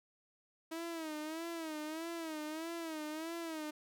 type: tone with vibrato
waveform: sawtooth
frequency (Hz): 320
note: D#4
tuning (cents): +49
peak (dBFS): -36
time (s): 0.71-3.71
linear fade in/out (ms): 10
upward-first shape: sine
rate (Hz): 1.6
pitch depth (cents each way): 94
effects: none